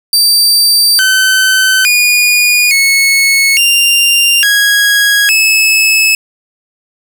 sawtooth tone with pitch steps, 4661 / 1530 / 2446 / 2197 / 2788 / 1653 / 2597 Hz, D8 / G6 / D#7 / C#7 / F7 / G#6 / E7, -14 / -42 / -30 / -16 / -4 / -9 / -26 cents, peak -3 dBFS, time 0.13-6.15 s, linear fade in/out 2 ms, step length 860 ms, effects none

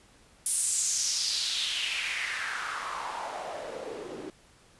white noise with band-pass filter sweep, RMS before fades -32 dBFS, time 0.46-4.3 s, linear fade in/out 2 ms, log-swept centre 10000 to 310 Hz, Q 3.5, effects pink hiss -59 dBFS RMS until 4.79 s + resampled to 24000 Hz

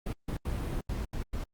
brown noise bursts at uneven times, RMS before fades -33 dBFS, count 6, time 0.06-0.13 / 0.28-0.37 / 0.45-0.81 / 0.89-1.05 / 1.13-1.23 / 1.33-1.44 s, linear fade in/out 5 ms, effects Opus 32 kbps

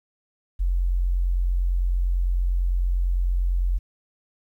sine tone, 44.45 Hz, F1, 31 cents sharp, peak -19 dBFS, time 0.59-3.79 s, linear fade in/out 20 ms, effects 10-bit

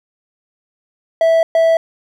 triangle tone bursts at uneven times, 656 Hz, E5, 9 cents flat, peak -7 dBFS, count 2, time 1.21-1.43 / 1.55-1.77 s, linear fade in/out 2 ms, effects none

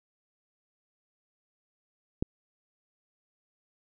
click, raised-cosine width 3 ms, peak -14 dBFS, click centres 2.225 s, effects none

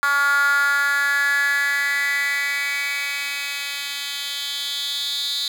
10% pulse tone with high-pass filter sweep, 282.9 Hz, C#4, 35 cents sharp, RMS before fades -22 dBFS, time 0.03-5.48 s, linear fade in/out 0 ms, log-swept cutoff 1300 to 3800 Hz, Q 6.6, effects 7-bit

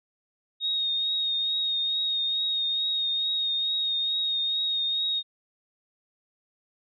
sine tone with vibrato, 3729 Hz, A#7, in tune, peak -24 dBFS, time 0.6-5.23 s, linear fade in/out 50 ms, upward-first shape triangle, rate 2.3 Hz, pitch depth 29 cents each way, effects none

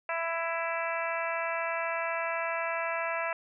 harmonic tone, 332.1 Hz, E4, 13 cents sharp, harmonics 2 / 3 / 4 / 5 / 6 / 7 / 8, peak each -34 / -36 / -37 / -38 / -39 / -39 / -40 dBFS, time 0.09-3.33 s, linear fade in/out 2 ms, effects none

